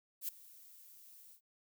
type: noise with ADSR envelope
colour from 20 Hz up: violet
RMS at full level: -37 dBFS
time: 0.21-1.41 s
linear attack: 75 ms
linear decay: 6 ms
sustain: -21 dB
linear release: 93 ms
effects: none